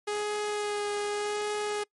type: tone with vibrato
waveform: sawtooth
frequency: 415.3 Hz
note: G#4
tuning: in tune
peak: -25 dBFS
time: 0.07-1.84 s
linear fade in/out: 10 ms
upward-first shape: sine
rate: 0.85 Hz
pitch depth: 14 cents each way
effects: noise-tail reverb RT60 0.1 s tail -24 dB re dry + MP3 48 kbps